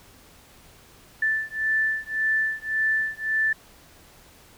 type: beating tone pair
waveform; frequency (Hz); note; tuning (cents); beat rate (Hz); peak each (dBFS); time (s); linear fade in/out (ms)
sine; 1760 / 1761.8; A6 / A6; 0 / +2; 1.8; -25 / -25; 1.22-3.53; 5
effects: pink hiss -52 dBFS RMS until 4.57 s